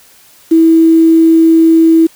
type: tone with quantisation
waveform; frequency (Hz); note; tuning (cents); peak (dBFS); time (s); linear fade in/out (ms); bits
sine; 326; E4; -19; -3; 0.51-2.07; 10; 5
effects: white hiss -43 dBFS RMS until 2.15 s